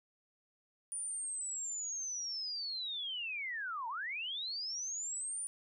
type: linear two-way sweep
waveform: sine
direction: down then up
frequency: 9500 to 880 to 9500 Hz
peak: -37 dBFS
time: 0.92-5.47 s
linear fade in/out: 0 ms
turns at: 3.88 s
effects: none